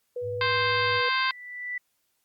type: tone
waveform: sine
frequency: 490 Hz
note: B4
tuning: 14 cents flat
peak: -29 dBFS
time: 0.16-1.09 s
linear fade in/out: 5 ms
type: tone with vibrato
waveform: sine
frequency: 104.1 Hz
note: G#2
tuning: 5 cents sharp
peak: -36 dBFS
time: 0.21-1.02 s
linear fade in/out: 50 ms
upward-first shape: sine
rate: 18 Hz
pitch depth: 90 cents each way
type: harmonic tone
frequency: 523.3 Hz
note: C5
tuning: in tune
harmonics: 2 / 3 / 4 / 5 / 6 / 7 / 8 / 9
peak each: -27 / -28 / -30 / -33 / -36 / -34 / -39 / -35 dBFS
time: 0.41-1.31 s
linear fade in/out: 2 ms
type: tone with exponential growth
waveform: sine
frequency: 1974 Hz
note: B6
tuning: 1 cent flat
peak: -28 dBFS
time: 0.58-1.78 s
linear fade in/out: 5 ms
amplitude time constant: 260 ms
effects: white hiss -73 dBFS RMS until 2.24 s + Opus 48 kbps